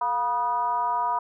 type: tone with frequency modulation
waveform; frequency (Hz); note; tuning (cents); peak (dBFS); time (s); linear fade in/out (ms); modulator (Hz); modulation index
sine; 970; B5; -31; -22; 0.01-1.19; 5; 264; 0.78
effects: none